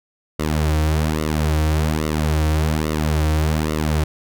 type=tone with flanger; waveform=sawtooth; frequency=77.3 Hz; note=D#2; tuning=11 cents flat; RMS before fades=-19 dBFS; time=0.39-4.04 s; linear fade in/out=5 ms; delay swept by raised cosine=1.2 to 4.9 ms; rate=1.2 Hz; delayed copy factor=-0.85; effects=none